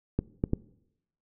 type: clicks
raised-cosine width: 3 ms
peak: -12 dBFS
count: 3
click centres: 0.19 / 0.439 / 0.534 s
effects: noise-tail reverb RT60 0.8 s tail -21 dB re dry